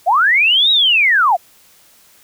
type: linear two-way sweep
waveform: sine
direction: up then down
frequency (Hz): 630 to 3871 to 630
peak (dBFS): -9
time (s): 0.06-1.37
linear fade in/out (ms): 20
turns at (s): 0.71
effects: white hiss -49 dBFS RMS until 2.23 s